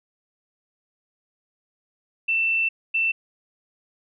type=tone bursts at uneven times; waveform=sine; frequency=2675 Hz; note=E7; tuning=25 cents sharp; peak=-19 dBFS; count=2; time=2.28-2.69 / 2.94-3.12 s; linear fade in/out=10 ms; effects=none